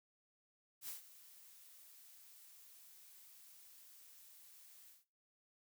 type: noise with ADSR envelope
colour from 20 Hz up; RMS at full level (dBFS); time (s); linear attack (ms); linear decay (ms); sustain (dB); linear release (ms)
blue; -45; 0.81-5.05; 71; 130; -16; 160
effects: noise-tail reverb RT60 0.3 s tail -17 dB re dry